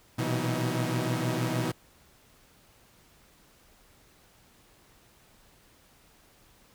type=tone cluster; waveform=sawtooth; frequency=119.6 / 126 / 165 / 187.5 / 317 Hz; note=A#2 / B2 / E3 / F#3 / D#4; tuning=+45 / +35 / +2 / +23 / +32 cents; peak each=-29 / -27 / -31 / -35 / -30 dBFS; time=0.18-1.72 s; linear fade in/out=10 ms; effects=pink hiss -60 dBFS RMS until 6.74 s